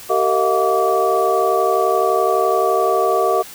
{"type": "tone cluster", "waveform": "sine", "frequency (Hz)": [387, 458.5, 639, 711, 1154], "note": ["G4", "A#4", "D#5", "F5", "D6"], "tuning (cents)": [-22, -29, 46, 31, -31], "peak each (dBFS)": -20, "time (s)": [0.09, 3.43], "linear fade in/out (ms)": 20, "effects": ["white hiss -37 dBFS RMS until 3.54 s"]}